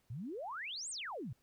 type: exponential two-way sweep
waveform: sine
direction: up then down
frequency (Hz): 103.6 to 8870 to 103.6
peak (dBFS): -40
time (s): 0.1-1.33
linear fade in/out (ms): 5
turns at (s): 0.9
effects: pink hiss -75 dBFS RMS until 1.42 s